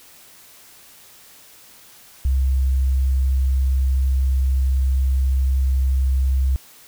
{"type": "tone", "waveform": "sine", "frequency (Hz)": 66, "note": "C2", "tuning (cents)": 16, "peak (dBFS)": -15, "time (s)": [2.25, 6.56], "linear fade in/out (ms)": 0, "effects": ["white hiss -47 dBFS RMS until 6.87 s"]}